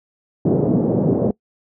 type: band-pass noise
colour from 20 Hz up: pink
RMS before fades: -17 dBFS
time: 0.45-1.31 s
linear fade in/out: 5 ms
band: 140 to 520 Hz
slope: 24 dB/octave
effects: noise-tail reverb RT60 0.1 s tail -22 dB re dry